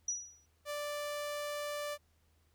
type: tone with exponential decay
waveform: sine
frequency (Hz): 5840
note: F#8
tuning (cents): -24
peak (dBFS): -30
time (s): 0.08-0.46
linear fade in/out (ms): 5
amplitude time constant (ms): 81
type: tone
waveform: sawtooth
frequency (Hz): 587.3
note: D5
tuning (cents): 0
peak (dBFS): -33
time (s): 0.65-1.98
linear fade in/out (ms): 50
effects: added 79 Hz sine -70 dBFS peak until 2.54 s + pink hiss -75 dBFS RMS until 2.54 s